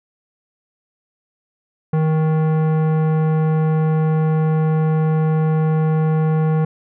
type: tone with tanh clipping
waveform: sine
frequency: 157.2 Hz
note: D#3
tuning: 18 cents sharp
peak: -16 dBFS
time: 1.93-6.65 s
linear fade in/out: 5 ms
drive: 16 dB
effects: none